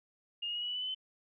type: tone with pitch steps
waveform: sine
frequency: 2836 / 2866 / 2896 / 2926 / 2956 / 2987 / 3019 / 3050 Hz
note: F7 / F7 / F#7 / F#7 / F#7 / F#7 / F#7 / G7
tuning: +26 / +44 / -38 / -20 / -2 / +16 / +34 / -48 cents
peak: -34 dBFS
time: 0.42-0.948 s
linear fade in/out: 10 ms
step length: 66 ms
effects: none